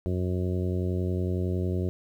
harmonic tone, 90.9 Hz, F#2, 30 cents flat, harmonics 1 / 2 / 3 / 4 / 5 / 6 / 7, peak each -27 / -32 / -37 / -33 / -40 / -42 / -44 dBFS, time 0.06-1.89 s, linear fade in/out 0 ms, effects 10-bit

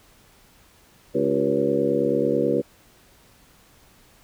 harmonic tone with a mistuned harmonic, 69.3 Hz, C#2, in tune, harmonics 2 / 3 / 4 / 5 / 6 / 7 / 8, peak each -33 / -29 / -26 / -26 / -27 / -23 / -28 dBFS, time 1.14-2.62 s, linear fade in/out 20 ms, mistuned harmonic 6, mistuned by -80 cents, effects pink hiss -55 dBFS RMS until 4.23 s

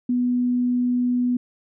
sine tone, 246.5 Hz, B3, 3 cents flat, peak -18 dBFS, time 0.09-1.37 s, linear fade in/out 5 ms, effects none

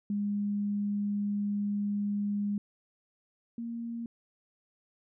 sine tone pair in turn, 204.4 / 232.8 Hz, G#3 / A#3, -27 / -2 cents, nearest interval major second, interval 225 cents, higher second, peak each -28 / -34 dBFS, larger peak first, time 0.1-2.58 / 3.58-4.06 s, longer first, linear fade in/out 2 ms, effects none

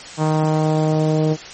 sawtooth tone with low-pass filter sweep, 155.56 Hz, D#3, in tune, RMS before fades -17 dBFS, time 0.17-1.37 s, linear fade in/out 50 ms, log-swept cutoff 1000 to 520 Hz, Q 1.9, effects white hiss -35 dBFS RMS until 1.53 s + MP3 32 kbps

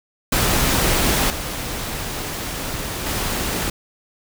pink noise with level steps, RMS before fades -18 / -27 / -23 dBFS, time 0.32-3.7 s, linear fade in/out 5 ms, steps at 1.3 / 3.06 s, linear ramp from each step 2 ms, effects none

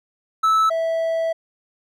triangle tone pair in turn, 1308 / 655.6 Hz, E6 / E5, -14 / -10 cents, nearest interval octave, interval 1196 cents, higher first, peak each -12 / -17 dBFS, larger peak first, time 0.43-0.7 / 0.7-1.33 s, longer second, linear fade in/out 10 ms, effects none

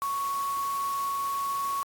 sine tone in noise, 1110 Hz, C#6, 2 cents sharp, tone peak -27 dBFS, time 0.02-1.83 s, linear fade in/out 0 ms, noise white, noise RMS -42 dBFS, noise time 0.02-1.83 s, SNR +12 dB, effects AAC 64 kbps

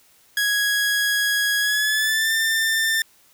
sawtooth tone with pitch glide, 1661.2 to 1790.7 Hz, G#6 to A6, 0 to +30 cents, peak -15 dBFS, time 0.37-3.02 s, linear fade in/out 2 ms, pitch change +130 cents, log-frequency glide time 1.59-2.33 s, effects white hiss -56 dBFS RMS until 3.33 s

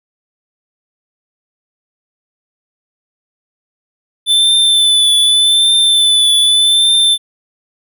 square tone with vibrato, 3517 Hz, A7, 1 cent flat, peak -8 dBFS, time 4.26-7.18 s, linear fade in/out 50 ms, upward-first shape triangle, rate 0.84 Hz, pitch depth 35 cents each way, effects none

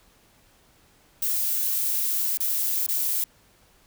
violet noise with dropouts, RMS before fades -25 dBFS, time 1.22-3.24 s, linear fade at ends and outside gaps 2 ms, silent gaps 2.373-2.403 / 2.864-2.887 s, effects pink hiss -59 dBFS RMS until 3.86 s

